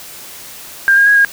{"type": "tone with pitch steps", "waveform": "sine", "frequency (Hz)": [1596, 1622, 1653, 1628], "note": ["G6", "G#6", "G#6", "G#6"], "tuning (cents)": [31, -41, -9, -35], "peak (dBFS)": -6, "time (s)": [0.88, 1.248], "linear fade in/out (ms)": 0, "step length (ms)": 92, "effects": ["white hiss -33 dBFS RMS until 1.32 s"]}